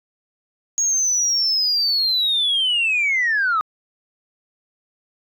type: linear sweep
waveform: sine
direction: down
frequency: 6645 to 1225 Hz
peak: -15 dBFS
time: 0.78-3.61 s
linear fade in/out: 0 ms
effects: tanh soft clip ceiling -13 dBFS